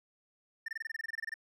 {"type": "tone bursts", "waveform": "triangle", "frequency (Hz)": 1800, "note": "A6", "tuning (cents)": 39, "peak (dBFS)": -33, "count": 15, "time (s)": [0.66, 1.341], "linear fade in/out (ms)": 5, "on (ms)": 23, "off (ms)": 24, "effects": []}